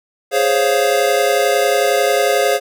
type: chord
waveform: square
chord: Db major seventh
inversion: second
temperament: equal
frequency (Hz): 415.3 / 523.3 / 554.4 / 698.5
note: Ab4 / C5 / Db5 / F5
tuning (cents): 0 / 0 / 0 / 0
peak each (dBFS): -19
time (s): 0.31-2.6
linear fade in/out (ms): 50
effects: none